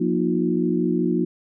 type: harmonic tone with a mistuned harmonic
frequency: 59.4 Hz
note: A#1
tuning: 33 cents sharp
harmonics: 3 / 4 / 5 / 6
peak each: -24 / -24 / -24 / -24 dBFS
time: 0-1.25 s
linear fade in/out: 10 ms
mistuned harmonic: 5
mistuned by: +81 cents
effects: none